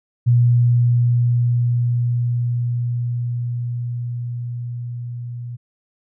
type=tone with level ramp; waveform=sine; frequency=120.6 Hz; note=B2; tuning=41 cents flat; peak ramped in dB=-10 to -27 dBFS; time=0.26-5.57 s; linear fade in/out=20 ms; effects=none